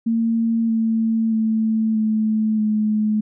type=tone with pitch steps; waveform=sine; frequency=228.1 / 224.4 / 220.8 / 217.3 / 213.8 Hz; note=A#3 / A3 / A3 / A3 / A3; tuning=-37 / +34 / +6 / -21 / -49 cents; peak=-16 dBFS; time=0.06-3.21 s; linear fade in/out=10 ms; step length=630 ms; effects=none